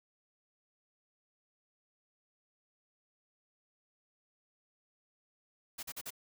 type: noise bursts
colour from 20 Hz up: white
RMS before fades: -42 dBFS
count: 4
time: 5.78-6.106 s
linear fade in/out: 10 ms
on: 50 ms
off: 42 ms
effects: none